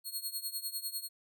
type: tone with tremolo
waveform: 10% pulse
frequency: 4300 Hz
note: C8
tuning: 47 cents sharp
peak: -26 dBFS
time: 0.04-1.09 s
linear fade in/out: 50 ms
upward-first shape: triangle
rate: 10 Hz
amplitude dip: 90%
effects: none